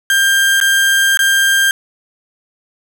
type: tone with dropouts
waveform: 35% pulse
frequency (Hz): 1592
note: G6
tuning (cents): +26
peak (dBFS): -8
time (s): 0.1-1.71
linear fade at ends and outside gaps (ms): 1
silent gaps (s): 0.602-0.612 / 1.173-1.191
effects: 7-bit